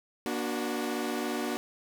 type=chord; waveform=sawtooth; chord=Bb augmented; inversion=none; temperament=equal with one note detuned; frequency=238.9 / 293.7 / 370 Hz; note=Bb3 / D4 / F#4; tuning=+43 / 0 / 0 cents; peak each=-30 / -31 / -31 dBFS; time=0.26-1.57 s; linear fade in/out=0 ms; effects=9-bit